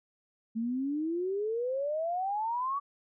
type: exponential sweep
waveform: sine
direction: up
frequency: 220 to 1151 Hz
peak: -29 dBFS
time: 0.55-2.8 s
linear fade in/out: 20 ms
effects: none